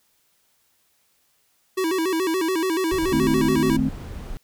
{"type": "tone with vibrato", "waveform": "square", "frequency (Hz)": 349.2, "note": "F4", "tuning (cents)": 0, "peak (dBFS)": -21, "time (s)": [1.77, 3.77], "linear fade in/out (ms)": 10, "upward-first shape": "square", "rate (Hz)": 7, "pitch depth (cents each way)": 130}
{"type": "noise", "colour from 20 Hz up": "brown", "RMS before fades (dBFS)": -33, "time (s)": [2.92, 4.37], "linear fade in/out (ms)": 0}
{"type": "chord", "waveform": "sine", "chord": "A diminished", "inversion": "second", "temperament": "equal with one note detuned", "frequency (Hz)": [154.58, 220, 261.6], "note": ["Eb3", "A3", "C4"], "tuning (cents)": [-11, 0, 0], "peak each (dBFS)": [-26, -24, -21], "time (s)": [3.12, 3.89], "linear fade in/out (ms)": 5}
{"effects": ["white hiss -65 dBFS RMS until 4.43 s"]}